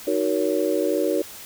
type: chord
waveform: sine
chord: D# minor seventh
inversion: none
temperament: just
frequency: 311.1 / 373.4 / 466.7 / 560 Hz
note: D#4 / F#4 / A#4 / C#5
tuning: 0 / +16 / +2 / +18 cents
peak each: -25 dBFS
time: 0.07-1.22 s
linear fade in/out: 5 ms
effects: white hiss -40 dBFS RMS until 1.45 s